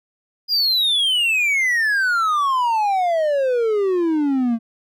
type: exponential sweep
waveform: triangle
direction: down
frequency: 4934 to 223.7 Hz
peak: -14 dBFS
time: 0.48-4.59 s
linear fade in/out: 50 ms
effects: none